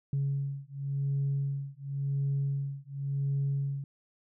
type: beating tone pair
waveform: sine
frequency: 138.59 / 139.51 Hz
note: C#3 / C#3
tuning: 0 / +11 cents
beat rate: 0.92 Hz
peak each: -31 dBFS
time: 0.13-3.84 s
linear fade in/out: 2 ms
effects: tanh soft clip ceiling -23 dBFS